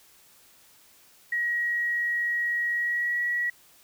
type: tone with pitch glide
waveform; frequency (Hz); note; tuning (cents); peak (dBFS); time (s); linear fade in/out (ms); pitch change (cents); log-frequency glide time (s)
sine; 1902 to 1925.2; A#6 to B6; +34 to -45; -24; 1.32-3.5; 5; +21; 2.74-3.2
effects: white hiss -57 dBFS RMS until 3.83 s